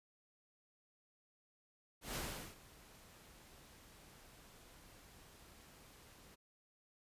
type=noise with ADSR envelope; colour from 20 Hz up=pink; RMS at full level=-41 dBFS; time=2.01-6.36 s; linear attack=140 ms; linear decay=400 ms; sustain=-20 dB; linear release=23 ms; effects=resampled to 32000 Hz